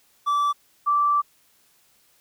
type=tone pair in turn; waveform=triangle / sine; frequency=1160 / 1166.7 Hz; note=D6 / D6; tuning=-22 / -12 cents; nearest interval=unison; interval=10 cents; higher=second; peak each=-17 dBFS; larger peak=neither; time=0.26-0.53 / 0.86-1.22 s; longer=second; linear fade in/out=20 ms; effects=white hiss -61 dBFS RMS until 2.2 s